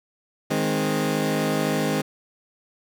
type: chord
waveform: 20% pulse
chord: Ab major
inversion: second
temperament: equal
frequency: 155.56 / 207.7 / 261.6 Hz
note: Eb3 / Ab3 / C4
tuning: 0 / 0 / 0 cents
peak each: -21 / -21 / -21 dBFS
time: 0.5-2.02 s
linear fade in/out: 10 ms
effects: none